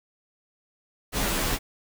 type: noise with comb filter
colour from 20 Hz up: pink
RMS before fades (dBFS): -26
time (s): 1.12-1.59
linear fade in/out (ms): 50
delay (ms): 13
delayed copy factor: -1
effects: none